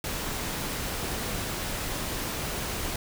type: noise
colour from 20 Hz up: pink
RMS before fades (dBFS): -32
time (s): 0.04-2.96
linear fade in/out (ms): 2
effects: none